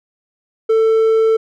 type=tone with hard clipping; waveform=sine; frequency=444.9 Hz; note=A4; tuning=19 cents sharp; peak=-11 dBFS; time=0.69-1.37 s; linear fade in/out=10 ms; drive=3 dB; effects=none